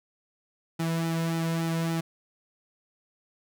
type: tone with flanger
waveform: sawtooth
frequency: 164.81 Hz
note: E3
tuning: in tune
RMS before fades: -28 dBFS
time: 0.79-2.01 s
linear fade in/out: 10 ms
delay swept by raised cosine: 1.8 to 2.59 ms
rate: 3.5 Hz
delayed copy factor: -0.65
effects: none